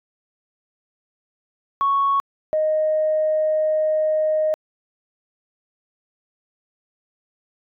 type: tone pair in turn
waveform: sine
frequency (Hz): 1108.7 / 620.8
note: C#6 / D#5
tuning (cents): 0 / -4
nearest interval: minor seventh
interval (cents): 1004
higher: first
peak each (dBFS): -15 / -16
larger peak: first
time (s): 1.81-2.2 / 2.53-4.54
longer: second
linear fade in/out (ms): 0
effects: tanh soft clip ceiling -11 dBFS